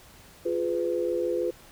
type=chord; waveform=sine; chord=F diminished; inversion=none; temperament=equal with one note detuned; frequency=349.2 / 415.3 / 501.9 Hz; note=F4 / Ab4 / Cb5; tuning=0 / 0 / +28 cents; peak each=-28 / -32 / -28 dBFS; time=0.45-1.51 s; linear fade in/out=10 ms; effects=pink hiss -52 dBFS RMS until 1.71 s